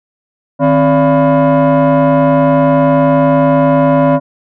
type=tone with frequency modulation; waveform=sine; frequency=155.1 Hz; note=D#3; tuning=5 cents flat; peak=-4 dBFS; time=0.59-4.2 s; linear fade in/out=50 ms; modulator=420 Hz; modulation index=1.7; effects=tanh soft clip ceiling -5 dBFS